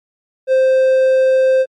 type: tone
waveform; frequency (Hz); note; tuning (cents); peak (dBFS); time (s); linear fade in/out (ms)
triangle; 523.3; C5; 0; -7; 0.47-1.66; 50
effects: MP3 48 kbps